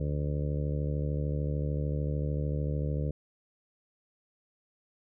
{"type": "harmonic tone", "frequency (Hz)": 73.4, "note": "D2", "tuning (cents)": 0, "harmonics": [1, 2, 3, 4, 5, 6, 7, 8], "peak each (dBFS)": [-32, -31, -43, -41, -47, -42, -41, -47], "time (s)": [0, 3.11], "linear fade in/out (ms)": 5, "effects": []}